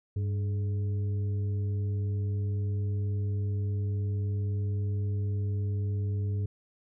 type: harmonic tone with a mistuned harmonic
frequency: 99.5 Hz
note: G2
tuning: 26 cents sharp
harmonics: 1 / 2 / 3 / 4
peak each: -27 / -45 / -48 / -45 dBFS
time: 0.16-6.46 s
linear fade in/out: 5 ms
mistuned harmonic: 4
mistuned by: +100 cents
effects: none